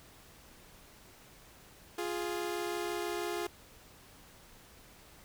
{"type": "tone pair together", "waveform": "sawtooth", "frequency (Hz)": [349.2, 415.3], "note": ["F4", "G#4"], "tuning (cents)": [0, 0], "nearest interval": "minor third", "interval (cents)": 300, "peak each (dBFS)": [-32, -34], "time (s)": [1.98, 3.47], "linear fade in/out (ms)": 5, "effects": ["pink hiss -57 dBFS RMS until 5.24 s"]}